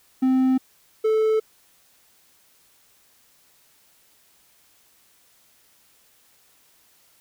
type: tone pair in turn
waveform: triangle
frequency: 260.1 / 437.4 Hz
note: C4 / A4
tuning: -10 / -10 cents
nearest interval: major sixth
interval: 900 cents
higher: second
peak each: -14 / -15 dBFS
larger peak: first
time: 0.22-0.58 / 1.04-1.4 s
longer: neither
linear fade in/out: 10 ms
effects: white hiss -59 dBFS RMS until 7.2 s